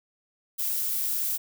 violet noise, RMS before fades -28 dBFS, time 0.58-1.38 s, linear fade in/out 20 ms, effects none

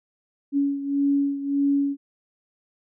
sine beating tone pair, 280.6 / 282.3 Hz, C#4 / C#4, +21 / +32 cents, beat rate 1.7 Hz, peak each -21 / -26 dBFS, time 0.52-1.97 s, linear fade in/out 50 ms, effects none

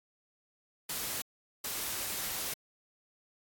white noise bursts at uneven times, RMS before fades -36 dBFS, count 2, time 0.89-1.22 / 1.64-2.54 s, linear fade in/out 5 ms, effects AAC 64 kbps

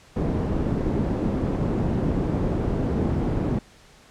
white low-pass noise, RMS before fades -24 dBFS, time 0.16-3.59 s, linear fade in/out 5 ms, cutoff 290 Hz, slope 12 dB/octave, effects pink hiss -52 dBFS RMS until 4.1 s + low-pass 8000 Hz 12 dB/octave

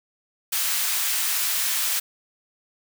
white high-pass noise, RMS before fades -24 dBFS, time 0.52-2 s, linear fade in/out 10 ms, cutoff 1200 Hz, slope 12 dB/octave, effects none

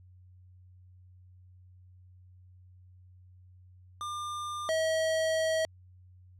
square tone pair in turn, 1200 / 640.7 Hz, D6 / E5, +37 / -49 cents, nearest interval major seventh, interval 1086 cents, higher first, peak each -35 / -27 dBFS, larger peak second, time 4.01-4.69 / 4.69-5.65 s, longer second, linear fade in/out 0 ms, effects added 91 Hz sine -53 dBFS peak until 6.39 s + low-pass 9000 Hz 12 dB/octave

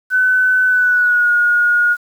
sine tone with pitch glide, 1509 to 1439.2 Hz, F#6 to F#6, +34 to -48 cents, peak -10 dBFS, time 0.1-1.97 s, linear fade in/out 50 ms, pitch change -82 cents, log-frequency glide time 0.66-1.32 s, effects 7-bit

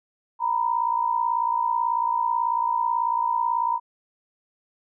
sine tone pair together, 933 / 991.2 Hz, A#5 / B5, +1 / +6 cents, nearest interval minor second, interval 105 cents, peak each -23 / -24 dBFS, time 0.39-3.8 s, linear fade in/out 50 ms, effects none

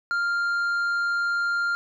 sine tone with tanh clipping, 1396.9 Hz, F6, in tune, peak -23 dBFS, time 0.11-1.75 s, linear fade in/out 0 ms, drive 5 dB, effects none

